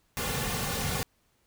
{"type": "noise with comb filter", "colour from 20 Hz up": "pink", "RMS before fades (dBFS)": -31, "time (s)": [0.17, 1.03], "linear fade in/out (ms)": 0, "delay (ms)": 3.1, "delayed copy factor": -0.75, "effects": ["pink hiss -70 dBFS RMS until 1.46 s"]}